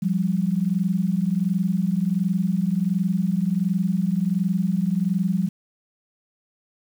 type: tone pair together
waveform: sine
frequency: 174.61 / 195.99 Hz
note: F3 / G3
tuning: 0 / 0 cents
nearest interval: major second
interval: 200 cents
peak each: -22 dBFS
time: 0.02-5.49 s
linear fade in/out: 10 ms
effects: 8-bit